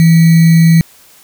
sine tone with sample-and-hold, 164.81 Hz, E3, in tune, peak -3 dBFS, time 0-0.81 s, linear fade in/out 0 ms, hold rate 2100 Hz, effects white hiss -43 dBFS RMS until 1.23 s

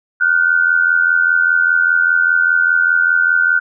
sine tone pair together, 1429 / 1514 Hz, F6 / F#6, +39 / +39 cents, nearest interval minor second, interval 100 cents, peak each -13 dBFS, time 0.2-3.6 s, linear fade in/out 20 ms, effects none

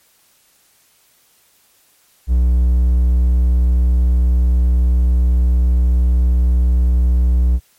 triangle tone with hard clipping, 61.8 Hz, B1, 2 cents sharp, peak -11 dBFS, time 2.27-7.6 s, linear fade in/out 50 ms, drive 6 dB, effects white hiss -55 dBFS RMS until 7.78 s + MP3 64 kbps

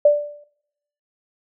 sine tone with exponential decay, 587.3 Hz, D5, in tune, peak -7 dBFS, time 0.05-0.44 s, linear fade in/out 5 ms, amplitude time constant 84 ms, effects noise-tail reverb RT60 0.8 s tail -23 dB re dry

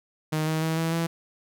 sawtooth tone with pitch steps, 155.56 / 158.19 / 160.86 / 163.58 / 166.34 Hz, D#3 / D#3 / E3 / E3 / E3, 0 / +29 / -42 / -13 / +16 cents, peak -20 dBFS, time 0.32-1.07 s, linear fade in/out 10 ms, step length 150 ms, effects none

